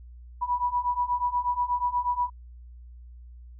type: beating tone pair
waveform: sine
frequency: 974 / 982.3 Hz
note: B5 / B5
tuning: -24 / -10 cents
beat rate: 8.3 Hz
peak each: -28 / -26 dBFS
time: 0.41-2.3 s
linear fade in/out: 20 ms
effects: added 60 Hz sine -43 dBFS peak until 3.59 s